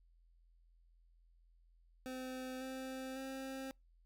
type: tone with pitch steps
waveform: 25% pulse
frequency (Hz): 257.7 / 261.9 / 266.2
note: C4 / C4 / C4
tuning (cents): -26 / +2 / +30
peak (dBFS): -39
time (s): 2.06-3.71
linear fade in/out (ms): 0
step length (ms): 550
effects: noise-tail reverb RT60 0.2 s tail -26 dB re dry + added 42 Hz sine -65 dBFS peak until 4.05 s